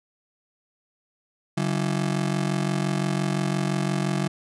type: ring-modulated tone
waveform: 35% pulse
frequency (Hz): 166.4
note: E3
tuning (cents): +17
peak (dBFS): -18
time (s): 1.57-4.28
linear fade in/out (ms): 5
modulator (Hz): 22.9
effects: resampled to 24000 Hz